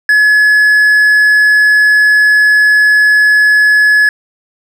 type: tone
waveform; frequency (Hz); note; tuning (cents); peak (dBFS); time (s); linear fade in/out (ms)
triangle; 1700; G#6; +40; -3; 0.09-4.09; 2
effects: none